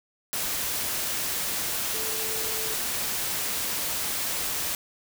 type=tone in noise; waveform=sine; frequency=440 Hz; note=A4; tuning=in tune; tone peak=-38 dBFS; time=1.94-2.74 s; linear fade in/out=0 ms; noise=white; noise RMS=-29 dBFS; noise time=0.33-4.75 s; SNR=-12 dB; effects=none